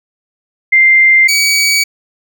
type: tone pair in turn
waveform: sine / 20% pulse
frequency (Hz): 2093 / 2272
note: C7 / C#7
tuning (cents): 0 / +42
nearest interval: minor second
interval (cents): 142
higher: second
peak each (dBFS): -4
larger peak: neither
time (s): 0.72-1.28 / 1.28-1.84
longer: neither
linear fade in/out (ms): 10
effects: none